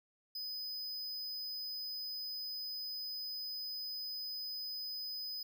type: tone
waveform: square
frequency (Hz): 5010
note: D#8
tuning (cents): +11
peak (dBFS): -40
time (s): 0.35-5.43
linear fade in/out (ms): 5
effects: none